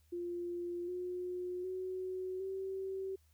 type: tone with pitch steps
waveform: sine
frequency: 349.2 / 360.3 / 371.7 / 383.5 Hz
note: F4 / F#4 / F#4 / G4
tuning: 0 / -46 / +8 / -38 cents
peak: -37 dBFS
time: 0.12-3.16 s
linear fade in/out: 10 ms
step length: 760 ms
effects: added 77 Hz sine -66 dBFS peak until 3.33 s + white hiss -75 dBFS RMS until 3.33 s